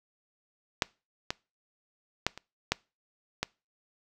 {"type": "clicks", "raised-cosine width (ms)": 0.2, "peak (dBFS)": [-6, -12, -7, -24, -7, -11], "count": 6, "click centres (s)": [0.822, 1.305, 2.266, 2.376, 2.72, 3.43], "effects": ["noise-tail reverb RT60 0.3 s tail -24 dB re dry"]}